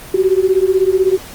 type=beating tone pair; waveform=sine; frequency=370 / 386 Hz; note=F#4 / G4; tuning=0 / -27 cents; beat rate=16 Hz; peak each=-13 dBFS; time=0.14-1.18 s; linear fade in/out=5 ms; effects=pink hiss -34 dBFS RMS until 1.34 s + Opus 24 kbps